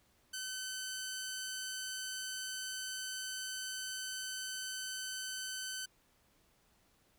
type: tone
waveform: 10% pulse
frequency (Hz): 1524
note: G6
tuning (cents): -49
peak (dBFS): -31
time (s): 0.33-5.86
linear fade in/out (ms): 10
effects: pink hiss -71 dBFS RMS until 7.18 s